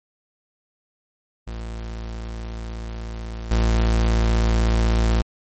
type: tone with level steps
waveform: 40% pulse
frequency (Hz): 56.3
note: A1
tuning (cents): +40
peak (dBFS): -28 / -15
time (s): 1.47-5.22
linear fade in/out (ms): 5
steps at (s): 3.51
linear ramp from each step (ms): 5
effects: MP3 32 kbps